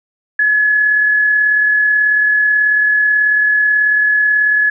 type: tone with amplitude modulation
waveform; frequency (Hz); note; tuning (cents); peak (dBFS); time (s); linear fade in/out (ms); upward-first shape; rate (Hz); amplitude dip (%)
sine; 1700; G#6; +40; -8; 0.39-4.7; 5; sine; 38.3; 30
effects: none